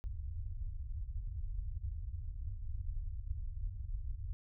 pink low-pass noise, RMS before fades -40 dBFS, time 0.04-4.33 s, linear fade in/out 0 ms, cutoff 100 Hz, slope 48 dB/octave, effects none

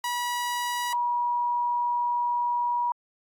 sawtooth / sine tone pair in turn, 970 / 963.3 Hz, B5 / B5, -31 / -43 cents, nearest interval unison, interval 12 cents, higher first, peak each -23 dBFS, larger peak neither, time 0.04-0.93 / 0.93-2.92 s, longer second, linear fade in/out 2 ms, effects AAC 64 kbps

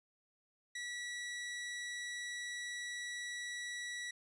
sawtooth tone, 1942 Hz, B6, 30 cents flat, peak -37 dBFS, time 0.75-4.11 s, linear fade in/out 5 ms, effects resampled to 22050 Hz

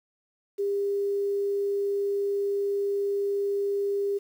sine tone with quantisation, 401.4 Hz, G4, 41 cents sharp, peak -24 dBFS, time 0.58-4.19 s, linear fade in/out 20 ms, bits 9, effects none

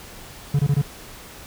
triangle tone bursts, 142.5 Hz, C#3, 48 cents sharp, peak -13 dBFS, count 4, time 0.54-0.817 s, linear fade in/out 5 ms, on 52 ms, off 23 ms, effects pink hiss -41 dBFS RMS until 1.46 s

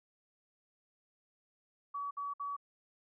sine tone bursts, 1137 Hz, C#6, 44 cents sharp, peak -36 dBFS, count 3, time 1.94-2.566 s, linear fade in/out 10 ms, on 170 ms, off 58 ms, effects none

